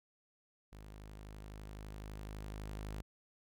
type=tone with level ramp; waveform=sawtooth; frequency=51.91 Hz; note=G#1; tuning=in tune; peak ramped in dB=-47 to -37 dBFS; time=0.72-3.02 s; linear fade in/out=10 ms; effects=none